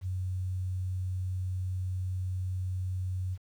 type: tone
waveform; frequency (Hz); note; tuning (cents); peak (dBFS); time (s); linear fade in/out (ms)
sine; 92.5; F#2; 0; -30; 0.01-3.38; 50
effects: 10-bit